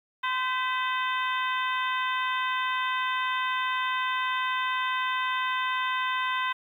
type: harmonic tone with a mistuned harmonic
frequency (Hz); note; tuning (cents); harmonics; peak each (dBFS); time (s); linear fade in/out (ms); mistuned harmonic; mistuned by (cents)
514; C5; -31; 2 / 3 / 4 / 5 / 6 / 7; -28 / -32 / -34 / -36 / -38 / -39; 0.23-6.53; 10; 4; -54
effects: 10-bit